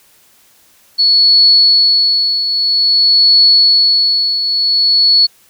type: tone with tremolo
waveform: sine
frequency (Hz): 4400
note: C#8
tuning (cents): -14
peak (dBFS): -4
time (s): 0.98-5.27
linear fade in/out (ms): 20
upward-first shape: triangle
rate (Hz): 0.51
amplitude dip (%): 65
effects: white hiss -49 dBFS RMS until 5.49 s